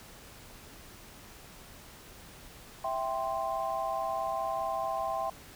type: chord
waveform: sine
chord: C major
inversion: first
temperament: equal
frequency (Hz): 659.3 / 784 / 1046.5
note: E5 / G5 / C6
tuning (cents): 0 / 0 / 0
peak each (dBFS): -34 / -34 / -35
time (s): 2.84-5.3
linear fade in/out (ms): 5
effects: pink hiss -51 dBFS RMS until 5.55 s